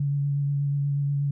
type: tone with vibrato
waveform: sine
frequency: 141.9 Hz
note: C#3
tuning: 41 cents sharp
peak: -22 dBFS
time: 0-1.31 s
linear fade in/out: 5 ms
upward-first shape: sine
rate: 8.3 Hz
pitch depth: 16 cents each way
effects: none